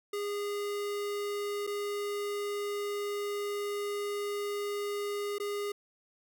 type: tone with dropouts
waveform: square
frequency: 409.1 Hz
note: G#4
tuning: 26 cents flat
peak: -33 dBFS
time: 0.13-5.72 s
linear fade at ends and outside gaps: 5 ms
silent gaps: 1.668-1.673 / 5.384-5.399 s
effects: none